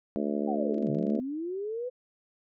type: harmonic tone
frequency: 72.8 Hz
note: D2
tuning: 15 cents flat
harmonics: 3 / 4 / 5 / 6 / 7 / 8 / 9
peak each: -31 / -33 / -35 / -37 / -38 / -39 / -40 dBFS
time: 0.16-1.2 s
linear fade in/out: 0 ms
type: linear two-way sweep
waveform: sine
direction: down then up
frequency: 810 to 136.5 to 509 Hz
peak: -31 dBFS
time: 0.47-1.9 s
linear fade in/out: 20 ms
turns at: 0.9 s
type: clicks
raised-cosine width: 0.2 ms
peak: -40 dBFS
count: 10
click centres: 0.744 / 0.782 / 0.826 / 0.87 / 0.948 / 0.987 / 1.028 / 1.069 / 1.101 / 1.153 s
effects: none